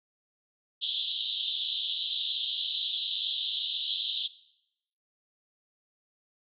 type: band-pass noise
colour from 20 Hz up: pink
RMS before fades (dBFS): -33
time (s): 0.81-4.28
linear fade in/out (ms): 20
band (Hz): 3100 to 3900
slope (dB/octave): 96
effects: noise-tail reverb RT60 0.8 s tail -18 dB re dry